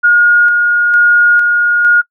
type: tone with tremolo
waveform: sine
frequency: 1432 Hz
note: F6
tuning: 43 cents sharp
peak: -4 dBFS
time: 0.03-2.02 s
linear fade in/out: 20 ms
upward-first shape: square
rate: 1.1 Hz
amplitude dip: 30%
effects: noise-tail reverb RT60 0.1 s tail -26 dB re dry